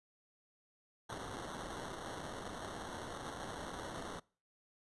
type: noise with sample-and-hold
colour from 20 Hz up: white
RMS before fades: -45 dBFS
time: 1.09-4.2 s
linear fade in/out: 10 ms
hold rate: 2450 Hz
effects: noise-tail reverb RT60 0.4 s tail -24 dB re dry + resampled to 24000 Hz